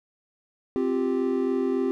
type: chord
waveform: triangle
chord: C suspended fourth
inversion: none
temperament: just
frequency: 261.6 / 348.8 / 392.4 Hz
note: C4 / F4 / G4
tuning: 0 / -2 / +2 cents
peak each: -24 / -27 / -24 dBFS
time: 0.76-1.91 s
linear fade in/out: 0 ms
effects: none